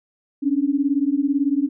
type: beating tone pair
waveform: sine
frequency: 272.6 / 290.6 Hz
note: C#4 / D4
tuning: -29 / -18 cents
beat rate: 18 Hz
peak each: -20 dBFS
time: 0.42-1.69 s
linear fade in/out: 20 ms
effects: none